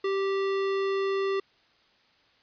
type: tone with hard clipping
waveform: sine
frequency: 390.5 Hz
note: G4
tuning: 7 cents flat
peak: -27 dBFS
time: 0.04-1.4 s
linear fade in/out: 5 ms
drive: 18 dB
effects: white hiss -63 dBFS RMS until 2.42 s + resampled to 11025 Hz